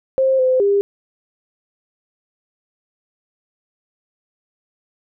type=tone with pitch steps; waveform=sine; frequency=529 / 514 / 401.6 Hz; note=C5 / C5 / G4; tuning=+19 / -31 / +42 cents; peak=-12 dBFS; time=0.18-0.81 s; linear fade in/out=0 ms; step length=210 ms; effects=none